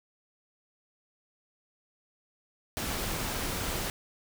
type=noise; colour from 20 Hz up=pink; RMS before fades=-33 dBFS; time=2.77-3.9 s; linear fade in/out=0 ms; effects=none